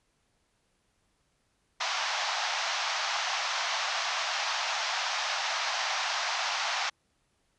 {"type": "band-pass noise", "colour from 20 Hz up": "pink", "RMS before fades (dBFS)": -31, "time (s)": [1.8, 6.9], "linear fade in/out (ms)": 10, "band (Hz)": [680, 6200], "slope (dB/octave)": 48, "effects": ["pink hiss -73 dBFS RMS until 7.58 s", "resampled to 24000 Hz"]}